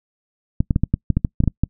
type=clicks; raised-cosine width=5 ms; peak=-4 dBFS; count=12; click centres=0.605 / 0.708 / 0.761 / 0.836 / 0.94 / 1.103 / 1.17 / 1.248 / 1.404 / 1.438 / 1.477 / 1.636 s; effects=noise-tail reverb RT60 0.1 s tail -26 dB re dry